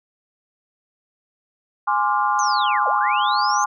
sine chord, D half-diminished seventh, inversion second, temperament equal with one note detuned, 830.6 / 1046.5 / 1174.7 / 1410.7 Hz, Ab5 / C6 / D6 / F6, 0 / 0 / 0 / +17 cents, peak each -21 / -21 / -23 / -26 dBFS, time 1.87-3.66 s, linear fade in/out 10 ms
sine linear two-way sweep, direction down then up, 6440 to 466.2 to 6440 Hz, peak -25 dBFS, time 2.39-3.64 s, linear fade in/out 0 ms, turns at 2.88 s
effects none

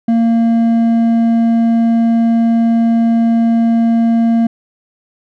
sine tone with hard clipping, 229.9 Hz, A#3, 24 cents flat, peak -10 dBFS, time 0.08-4.47 s, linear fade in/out 5 ms, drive 5 dB, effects none

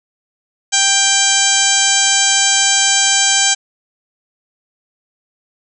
harmonic tone, 787 Hz, G5, 7 cents sharp, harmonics 1 / 2 / 3 / 4 / 5 / 6 / 7 / 8 / 9 / 10, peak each -22 / -20 / -22 / -18 / -22 / -23 / -23 / -17 / -19 / -18 dBFS, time 0.72-3.55 s, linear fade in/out 20 ms, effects none

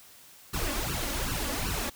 pink noise with flanger, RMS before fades -31 dBFS, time 0.53-1.9 s, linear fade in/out 10 ms, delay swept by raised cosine 0.69 to 3.59 ms, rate 2.6 Hz, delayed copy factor +0.85, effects white hiss -53 dBFS RMS until 1.95 s

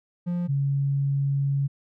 triangle / sine tone pair in turn, 175.3 / 139.28 Hz, F3 / C#3, +7 / +9 cents, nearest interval major third, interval 398 cents, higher first, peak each -22 / -21 dBFS, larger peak second, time 0.26-0.48 / 0.48-1.68 s, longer second, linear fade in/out 20 ms, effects none

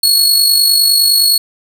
sawtooth tone with amplitude modulation, 4349 Hz, C#8, 34 cents flat, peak -3 dBFS, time 0.03-1.38 s, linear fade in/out 5 ms, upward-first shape sine, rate 49.8 Hz, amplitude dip 45%, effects none

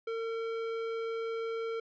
sine tone with tanh clipping, 454.3 Hz, A#4, 45 cents flat, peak -35 dBFS, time 0.07-1.8 s, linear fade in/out 5 ms, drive 17 dB, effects low-pass 4000 Hz 12 dB/octave

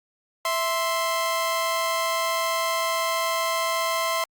sawtooth tone pair together, 659.3 / 1046.6 Hz, E5 / C6, 0 / 0 cents, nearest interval minor sixth, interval 800 cents, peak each -23 / -21 dBFS, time 0.45-4.24 s, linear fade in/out 2 ms, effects Opus 48 kbps

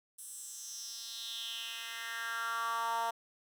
10% pulse tone with high-pass filter sweep, 230 Hz, A#3, 23 cents flat, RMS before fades -39 dBFS, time 0.18-3.11 s, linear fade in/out 10 ms, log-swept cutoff 9500 to 800 Hz, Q 3.8, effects none

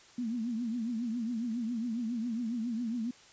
sine tone with vibrato, 232.6 Hz, A#3, 4 cents flat, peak -31 dBFS, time 0.18-3.11 s, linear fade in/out 5 ms, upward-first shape triangle, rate 7.3 Hz, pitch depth 140 cents each way, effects white hiss -57 dBFS RMS until 3.32 s + resampled to 16000 Hz

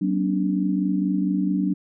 sine tone cluster, 188.3 / 236.8 / 267.5 / 292.1 Hz, F#3 / A#3 / C4 / D4, +31 / +27 / +38 / -9 cents, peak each -22 / -31 / -30 / -24 dBFS, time 0.01-1.74 s, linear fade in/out 10 ms, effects none

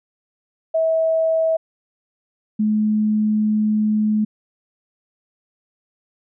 sine tone pair in turn, 647 / 213.6 Hz, E5 / G#3, -32 / +49 cents, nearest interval octave + perfect fifth, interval 1919 cents, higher first, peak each -15 dBFS, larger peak neither, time 0.74-1.57 / 2.59-4.25 s, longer second, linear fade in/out 10 ms, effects none

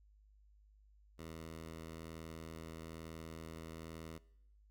10% pulse tone, 81.1 Hz, E2, 28 cents flat, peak -39 dBFS, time 1.18-4.19 s, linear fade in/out 20 ms, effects noise-tail reverb RT60 0.8 s tail -21 dB re dry + added 51 Hz sine -63 dBFS peak until 4.7 s

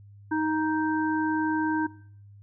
harmonic tone, 312.4 Hz, D#4, 7 cents sharp, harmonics 1 / 3 / 5, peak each -25 / -30 / -32 dBFS, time 0.31-1.87 s, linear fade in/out 10 ms, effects noise-tail reverb RT60 0.6 s tail -20 dB re dry + added 101 Hz sine -47 dBFS peak until 2.42 s

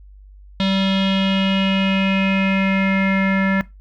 square tone with low-pass filter sweep, 193 Hz, G3, 27 cents flat, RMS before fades -18 dBFS, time 0.6-3.61 s, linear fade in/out 0 ms, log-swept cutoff 3600 to 1900 Hz, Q 5.4, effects noise-tail reverb RT60 0.2 s tail -19 dB re dry + added 49 Hz sine -40 dBFS peak until 3.8 s

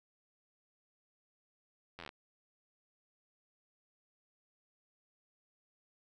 slowing click train, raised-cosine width 0.3 ms, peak -30 dBFS, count 9, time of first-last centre 1.99-2.091 s, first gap 11 ms, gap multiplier 1.04, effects none

